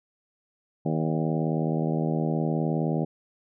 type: harmonic tone with a mistuned harmonic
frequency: 79.3 Hz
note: D#2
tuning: 33 cents sharp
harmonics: 2 / 3 / 4 / 5 / 6 / 7 / 8 / 9 / 10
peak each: -26 / -30 / -32 / -34 / -36 / -37 / -38 / -39 / -40 dBFS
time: 0.85-3.05 s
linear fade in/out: 10 ms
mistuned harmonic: 8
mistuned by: -41 cents
effects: none